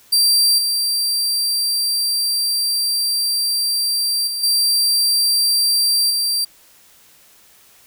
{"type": "tone with level steps", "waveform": "sawtooth", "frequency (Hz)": 4708, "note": "D8", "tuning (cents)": 3, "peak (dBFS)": [-9, -14, -19, -11, -14], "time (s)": [0.12, 6.45], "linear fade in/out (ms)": 10, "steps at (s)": [0.58, 4.27, 4.43, 6.1], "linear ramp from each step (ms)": 5, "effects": ["white hiss -50 dBFS RMS until 7.86 s"]}